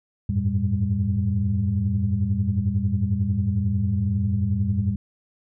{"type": "tone cluster", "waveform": "sine", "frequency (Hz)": [89, 99.9, 111.2, 198.6], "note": ["F2", "G2", "A2", "G3"], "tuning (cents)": [33, 33, 19, 23], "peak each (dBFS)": -25, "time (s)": [0.29, 4.96], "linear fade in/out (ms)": 5, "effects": ["tanh soft clip ceiling -10 dBFS"]}